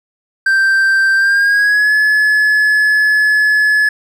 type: tone with pitch glide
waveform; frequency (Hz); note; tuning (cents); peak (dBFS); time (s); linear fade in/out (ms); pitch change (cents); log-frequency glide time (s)
triangle; 1568 to 1709.9; G6 to A6; 0 to -50; -7; 0.46-3.89; 5; +150; 1.15-1.93
effects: none